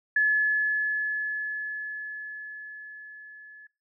sine tone with level ramp, 1713 Hz, A6, 47 cents flat, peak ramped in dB -18 to -45 dBFS, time 0.16-3.67 s, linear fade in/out 5 ms, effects noise-tail reverb RT60 0.3 s tail -23 dB re dry

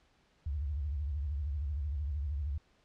sine tone with vibrato, 72.2 Hz, D2, 29 cents flat, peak -32 dBFS, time 0.46-2.58 s, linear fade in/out 5 ms, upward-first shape sine, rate 13 Hz, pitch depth 170 cents each way, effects pink hiss -69 dBFS RMS until 2.84 s + low-pass 5000 Hz 12 dB/octave

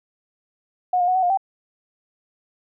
sine tone with pitch steps, 727 / 710 / 736 / 751 / 710 / 775 Hz, F#5 / F5 / F#5 / F#5 / F5 / G5, -31 / +28 / -9 / +26 / +28 / -20 cents, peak -16 dBFS, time 0.93-1.374 s, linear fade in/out 5 ms, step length 74 ms, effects none

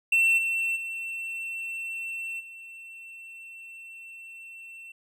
triangle tone with level steps, 2697 Hz, E7, 39 cents sharp, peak -17 / -23 / -30 / -40 dBFS, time 0.12-4.92 s, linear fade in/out 5 ms, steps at 0.37 / 0.75 / 2.39 s, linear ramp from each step 20 ms, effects none

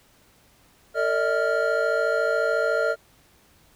triangle tone cluster, 452.2 / 587 / 641 / 1395 Hz, A4 / D5 / E5 / F6, +47 / -1 / -49 / -2 cents, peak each -24 dBFS, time 0.94-2.96 s, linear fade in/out 50 ms, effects pink hiss -58 dBFS RMS until 3.75 s

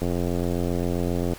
click train, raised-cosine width 2 ms, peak -13 dBFS, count 116, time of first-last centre 0.02-1.334 s, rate 87.5 Hz, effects pink hiss -43 dBFS RMS until 1.38 s

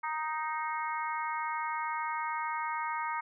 harmonic tone, 311.1 Hz, D#4, in tune, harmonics 3 / 4 / 5 / 6 / 7, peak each -34 / -37 / -43 / -44 / -41 dBFS, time 0.03-3.21 s, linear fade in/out 10 ms, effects none

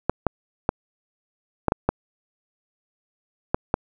clicks, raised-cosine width 1 ms, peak -4 dBFS, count 8, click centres 0.096 / 0.267 / 0.691 / 1.683 / 1.721 / 1.89 / 3.545 / 3.741 s, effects none

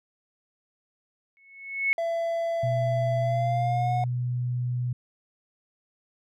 sine tone with exponential growth, 2200 Hz, C#7, 14 cents flat, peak -18 dBFS, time 1.37-1.93 s, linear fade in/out 0 ms, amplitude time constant 120 ms
triangle tone with pitch glide, 670 to 726.4 Hz, E5 to F#5, +28 to -32 cents, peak -23 dBFS, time 1.98-4.04 s, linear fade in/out 2 ms, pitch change +140 cents, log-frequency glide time 3.2-3.93 s
sine tone, 123.47 Hz, B2, in tune, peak -25 dBFS, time 2.63-4.93 s, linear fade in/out 5 ms
effects none

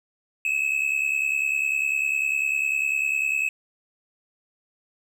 triangle tone pair together, 2548 / 2618 Hz, D#7 / E7, +41 / -13 cents, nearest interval unison, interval 46 cents, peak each -23 dBFS, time 0.45-3.49 s, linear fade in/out 2 ms, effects none

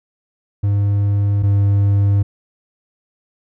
triangle tone pair in turn, 101.2 / 100.38 Hz, G#2 / G2, -44 / +42 cents, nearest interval unison, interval 14 cents, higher first, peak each -11 / -9 dBFS, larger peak second, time 0.63-1.43 / 1.43-2.23 s, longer neither, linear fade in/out 10 ms, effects none

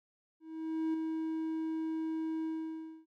triangle tone with ADSR envelope, 320 Hz, D#4, 49 cents sharp, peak -27 dBFS, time 0.4-3.06 s, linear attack 540 ms, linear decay 4 ms, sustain -4 dB, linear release 610 ms, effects none

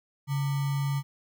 sine tone with sample-and-hold, 140 Hz, C#3, 18 cents sharp, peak -25 dBFS, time 0.27-1.03 s, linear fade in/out 50 ms, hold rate 1050 Hz, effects none

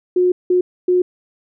sine tone bursts at uneven times, 361.6 Hz, F#4, 40 cents flat, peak -11 dBFS, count 3, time 0.16-0.32 / 0.5-0.61 / 0.88-1.02 s, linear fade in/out 5 ms, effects none

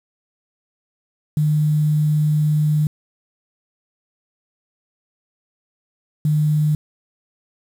sine tone pair in turn, 151.4 / 151.4 Hz, D#3 / D#3, -47 / -47 cents, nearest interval unison, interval 0 cents, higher neither, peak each -14 dBFS, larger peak neither, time 1.37-2.87 / 6.25-6.75 s, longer first, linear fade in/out 2 ms, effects 7-bit

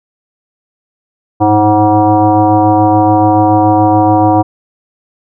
sine tone with frequency modulation, 529 Hz, C5, 19 cents sharp, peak -5 dBFS, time 1.4-4.43 s, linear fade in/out 20 ms, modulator 213 Hz, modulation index 1.9, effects none

